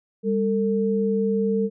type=tone pair together; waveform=sine; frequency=200 / 449.3 Hz; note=G3 / A4; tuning=+35 / +36 cents; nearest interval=octave + major second; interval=1401 cents; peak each=-22 dBFS; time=0.23-1.7 s; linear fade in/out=50 ms; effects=none